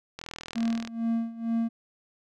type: click train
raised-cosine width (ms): 0.2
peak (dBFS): -20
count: 29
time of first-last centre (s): 0.19-0.875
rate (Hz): 40.9
type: tone with tremolo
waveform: triangle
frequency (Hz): 229.3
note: A#3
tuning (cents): -28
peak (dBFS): -21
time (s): 0.55-1.69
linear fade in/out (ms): 20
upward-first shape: sine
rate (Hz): 2.2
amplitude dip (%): 85
effects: none